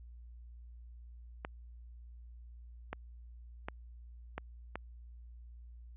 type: clicks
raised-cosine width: 0.5 ms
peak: -23 dBFS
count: 5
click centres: 1.449 / 2.93 / 3.685 / 4.38 / 4.756 s
effects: added 59 Hz sine -49 dBFS peak until 5.96 s + resampled to 8000 Hz